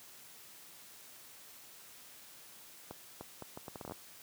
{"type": "accelerating click train", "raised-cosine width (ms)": 1, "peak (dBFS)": -29, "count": 12, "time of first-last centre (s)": [2.91, 3.921], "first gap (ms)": 300, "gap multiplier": 0.71, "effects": ["white hiss -55 dBFS RMS until 4.22 s", "high-pass 80 Hz 12 dB/octave"]}